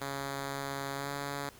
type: tone with pitch glide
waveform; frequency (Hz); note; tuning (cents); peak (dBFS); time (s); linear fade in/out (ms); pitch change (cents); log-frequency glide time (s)
5% pulse; 138.59 to 141.18; C#3 to C#3; 0 to +32; -24; 0.01-1.49; 2; +32; 0.95-1.09
effects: pink hiss -55 dBFS RMS until 1.59 s